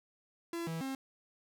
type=tone with pitch steps; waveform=45% pulse; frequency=337.7 / 163.5 / 267.2 Hz; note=E4 / E3 / C4; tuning=+42 / -14 / +36 cents; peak=-36 dBFS; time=0.53-0.95 s; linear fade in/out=2 ms; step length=140 ms; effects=none